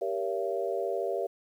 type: chord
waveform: sine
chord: G diminished seventh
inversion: none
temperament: just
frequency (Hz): 392 / 470.4 / 564.5 / 677.4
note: G4 / Bb4 / Db5 / Fb5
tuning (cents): 0 / +16 / +31 / +47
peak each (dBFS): -33 / -34 / -34 / -34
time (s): 0.01-1.27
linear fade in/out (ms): 10
effects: 10-bit